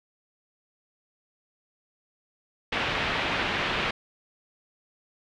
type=low-pass noise; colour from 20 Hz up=white; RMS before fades=-28 dBFS; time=2.72-3.91 s; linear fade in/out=5 ms; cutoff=3100 Hz; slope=24 dB/octave; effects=none